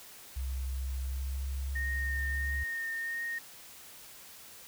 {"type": "tone with pitch glide", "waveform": "sine", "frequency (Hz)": [65.41, 70.51], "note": ["C2", "C#2"], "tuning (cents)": [0, 30], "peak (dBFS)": -32, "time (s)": [0.36, 2.64], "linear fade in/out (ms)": 10, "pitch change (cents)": 130, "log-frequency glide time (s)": [0.93, 2.52]}
{"type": "tone with vibrato", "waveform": "sine", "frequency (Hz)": 1841, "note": "A#6", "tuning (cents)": -22, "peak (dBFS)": -33, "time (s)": [1.75, 3.39], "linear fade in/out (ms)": 10, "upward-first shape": "triangle", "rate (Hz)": 1.5, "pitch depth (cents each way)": 18}
{"effects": ["white hiss -51 dBFS RMS until 4.67 s"]}